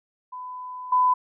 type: tone with level steps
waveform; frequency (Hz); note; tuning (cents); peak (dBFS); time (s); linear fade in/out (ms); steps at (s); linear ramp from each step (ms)
sine; 1003; B5; +26; -33 / -16; 0.32-1.14; 10; 0.92; 5
effects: none